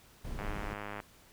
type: noise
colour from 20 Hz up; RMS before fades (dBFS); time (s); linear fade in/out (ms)
brown; -39; 0.24-0.74; 10
type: click train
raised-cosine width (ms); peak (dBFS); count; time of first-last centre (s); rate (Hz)
0.5; -25; 64; 0.39-1.002; 103
effects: pink hiss -60 dBFS RMS until 1.32 s